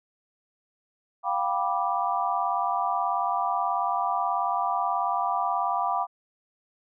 sine chord, G dominant seventh, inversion third, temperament just, 705.6 / 784 / 980 / 1176 Hz, F5 / G5 / B5 / D6, +18 / 0 / -14 / +2 cents, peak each -29 dBFS, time 1.23-6.07 s, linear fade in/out 50 ms, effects none

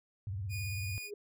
sine tone with vibrato, 98 Hz, G2, in tune, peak -35 dBFS, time 0.27-0.98 s, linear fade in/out 0 ms, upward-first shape triangle, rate 18 Hz, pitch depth 240 cents each way
sawtooth tone, 2456 Hz, D#7, 23 cents flat, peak -37 dBFS, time 0.49-1.11 s, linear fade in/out 50 ms
sine tone with exponential growth, 411.7 Hz, G#4, 15 cents flat, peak -36 dBFS, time 0.99-1.14 s, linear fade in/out 5 ms, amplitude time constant 31 ms
effects none

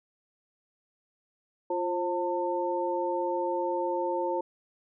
sine tone cluster, 348.5 / 533 / 897 Hz, F4 / C5 / A5, -4 / +32 / +33 cents, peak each -31 dBFS, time 1.7-4.41 s, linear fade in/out 5 ms, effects none

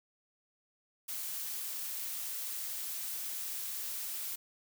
blue noise, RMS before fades -39 dBFS, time 1.08-4.36 s, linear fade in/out 10 ms, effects none

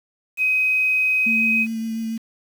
sine tone, 2522 Hz, D#7, 23 cents sharp, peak -16 dBFS, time 0.37-1.67 s, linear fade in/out 50 ms
sine tone with vibrato, 224.6 Hz, A3, 36 cents sharp, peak -23 dBFS, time 1.26-2.18 s, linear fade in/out 10 ms, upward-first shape triangle, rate 7.1 Hz, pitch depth 17 cents each way
effects 7-bit

